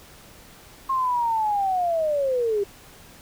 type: linear sweep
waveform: sine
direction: down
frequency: 1076 to 392 Hz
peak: -20 dBFS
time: 0.89-2.64 s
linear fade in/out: 10 ms
effects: pink hiss -48 dBFS RMS until 3.21 s